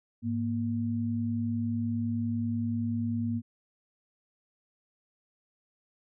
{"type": "tone pair together", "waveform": "sine", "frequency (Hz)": [104.7, 235], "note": ["G#2", "A#3"], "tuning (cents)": [15, 14], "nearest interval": "octave + major second", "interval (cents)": 1399, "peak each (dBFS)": [-32, -29], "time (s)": [0.22, 3.42], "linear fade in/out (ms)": 50, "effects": []}